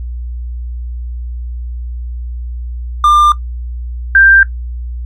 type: tone pair in turn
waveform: triangle / sine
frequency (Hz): 1196 / 1579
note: D6 / G6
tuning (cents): +31 / +12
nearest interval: perfect fourth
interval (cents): 481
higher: second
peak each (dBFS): -3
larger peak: neither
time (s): 3.04-3.32 / 4.15-4.43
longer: neither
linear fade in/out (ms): 2
effects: noise-tail reverb RT60 0.1 s tail -17 dB re dry + added 60 Hz sine -19 dBFS peak until 5.05 s